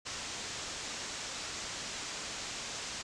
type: low-pass noise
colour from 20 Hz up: white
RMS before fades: -41 dBFS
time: 0.05-3.03 s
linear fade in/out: 20 ms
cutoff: 7600 Hz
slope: 48 dB/octave
effects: none